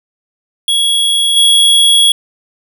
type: tone with level steps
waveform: square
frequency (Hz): 3334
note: G#7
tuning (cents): +6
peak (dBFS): -10 / -6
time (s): 0.68-2.12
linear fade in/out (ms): 2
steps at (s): 1.36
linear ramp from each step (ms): 10
effects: none